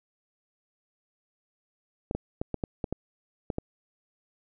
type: clicks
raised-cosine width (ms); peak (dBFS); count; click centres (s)
2; -16; 9; 2.111 / 2.15 / 2.415 / 2.543 / 2.638 / 2.842 / 2.926 / 3.502 / 3.584
effects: none